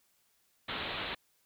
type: low-pass noise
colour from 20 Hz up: white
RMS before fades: -38 dBFS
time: 0.68-1.15 s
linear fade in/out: 10 ms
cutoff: 4000 Hz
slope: 96 dB/octave
effects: white hiss -72 dBFS RMS until 1.45 s